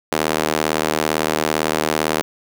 sawtooth tone with high-pass filter, 77.78 Hz, D#2, in tune, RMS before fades -20 dBFS, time 0.12-2.22 s, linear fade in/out 0 ms, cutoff 380 Hz, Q 0.83, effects none

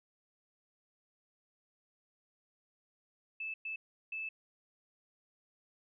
sine tone bursts at uneven times, 2624 Hz, E7, 9 cents flat, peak -37 dBFS, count 3, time 3.4-3.54 / 3.65-3.76 / 4.12-4.29 s, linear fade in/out 5 ms, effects none

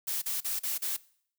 blue noise bursts, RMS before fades -32 dBFS, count 5, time 0.07-0.968 s, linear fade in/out 10 ms, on 150 ms, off 37 ms, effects noise-tail reverb RT60 0.6 s tail -21 dB re dry

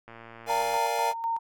click train, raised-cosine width 0.5 ms, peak -30 dBFS, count 80, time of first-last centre 0.08-0.767 s, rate 115 Hz
square chord, Bb dominant seventh, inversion none, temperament equal, 466.2 / 587.3 / 698.5 / 830.6 Hz, Bb4 / D5 / F5 / Ab5, 0 / 0 / 0 / 0 cents, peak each -34 / -35 / -33 / -32 dBFS, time 0.46-1.14 s, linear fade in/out 50 ms
sine tone with tremolo, 917 Hz, A#5, 29 cents flat, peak -25 dBFS, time 0.49-1.39 s, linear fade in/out 10 ms, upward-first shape square, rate 4 Hz, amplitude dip 55%
effects none

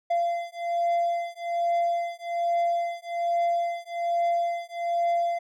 triangle beating tone pair, 687 / 688.2 Hz, F5 / F5, -29 / -26 cents, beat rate 1.2 Hz, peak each -25 dBFS, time 0.1-5.39 s, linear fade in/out 10 ms, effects none

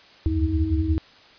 sine tone cluster, 72.5 / 78.5 / 89.3 / 318.8 Hz, D2 / D#2 / F2 / D#4, -22 / +16 / +39 / +42 cents, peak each -25 dBFS, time 0.26-0.98 s, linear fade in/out 0 ms, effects white hiss -50 dBFS RMS until 1.38 s + resampled to 11025 Hz

